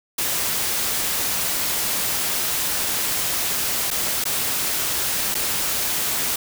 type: noise with dropouts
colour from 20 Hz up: white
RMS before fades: -23 dBFS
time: 0.18-6.36 s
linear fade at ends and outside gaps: 5 ms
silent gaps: 3.905-3.911 / 4.241-4.253 / 5.344-5.35 s
effects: none